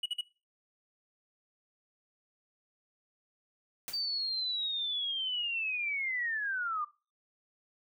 triangle tone bursts, 2924 Hz, F#7, 21 cents flat, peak -29 dBFS, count 3, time 0.03-0.211 s, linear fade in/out 5 ms, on 29 ms, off 47 ms
white noise with exponential decay, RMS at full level -37 dBFS, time 3.88-4.05 s, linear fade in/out 0 ms, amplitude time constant 35 ms
sine linear sweep, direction down, 4647 to 1174.7 Hz, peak -31 dBFS, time 3.93-6.85 s, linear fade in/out 10 ms
effects noise-tail reverb RT60 0.3 s tail -19 dB re dry

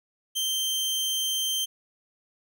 sawtooth tone, 3136 Hz, G7, in tune, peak -22 dBFS, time 0.35-1.66 s, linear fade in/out 20 ms, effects none

